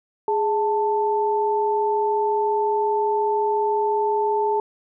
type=tone pair together; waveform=sine; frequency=416.4 / 882.8 Hz; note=G#4 / A5; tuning=+5 / +5 cents; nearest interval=octave + minor second; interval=1300 cents; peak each=-21 dBFS; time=0.28-4.6 s; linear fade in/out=2 ms; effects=none